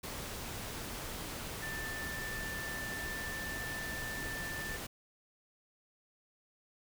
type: tone in noise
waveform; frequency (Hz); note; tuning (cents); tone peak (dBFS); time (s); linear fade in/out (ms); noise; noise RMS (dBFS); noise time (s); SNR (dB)
sine; 1773; A6; +13; -40; 1.62-4.77; 10; pink; -42; 0.03-4.87; -1
effects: none